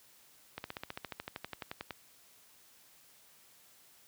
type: slowing click train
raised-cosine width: 0.3 ms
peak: -23 dBFS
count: 18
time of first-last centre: 0.58-1.907 s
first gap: 61 ms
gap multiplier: 1.03
effects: white hiss -62 dBFS RMS until 4.07 s + high-pass 60 Hz 12 dB/octave